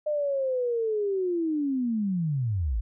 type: linear sweep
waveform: sine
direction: down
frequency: 609 to 46.55 Hz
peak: -24 dBFS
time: 0.06-2.81 s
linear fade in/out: 10 ms
effects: none